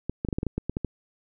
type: clicks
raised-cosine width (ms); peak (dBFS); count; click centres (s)
3; -14; 11; 0.096 / 0.249 / 0.287 / 0.328 / 0.385 / 0.431 / 0.467 / 0.58 / 0.696 / 0.769 / 0.847
effects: none